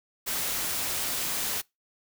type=noise; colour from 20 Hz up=white; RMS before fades=-30 dBFS; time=0.26-1.62 s; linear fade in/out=20 ms; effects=noise-tail reverb RT60 0.2 s tail -24 dB re dry

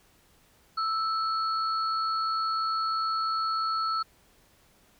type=tone pair together; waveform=sine; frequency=1318.5 / 4371 Hz; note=E6 / C#8; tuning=0 / -25 cents; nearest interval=octave + major sixth; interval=2075 cents; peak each=-26 / -35 dBFS; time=0.77-4.03 s; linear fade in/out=10 ms; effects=pink hiss -62 dBFS RMS until 4.99 s

